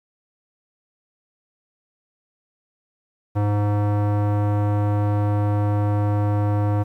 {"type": "tone with low-pass filter", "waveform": "square", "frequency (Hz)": 103.4, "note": "G#2", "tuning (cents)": -7, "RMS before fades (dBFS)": -20, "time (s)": [3.35, 6.84], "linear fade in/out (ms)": 20, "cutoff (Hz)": 970, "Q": 1.2, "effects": ["9-bit"]}